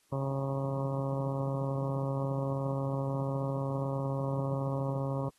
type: harmonic tone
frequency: 136.4 Hz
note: C#3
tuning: 28 cents flat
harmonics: 1 / 2 / 3 / 4 / 5 / 6 / 7 / 8 / 9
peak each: -32 / -39 / -43 / -37 / -49 / -50 / -45 / -47 / -54 dBFS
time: 0.12-5.29 s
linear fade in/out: 5 ms
effects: white hiss -69 dBFS RMS until 5.38 s + AAC 32 kbps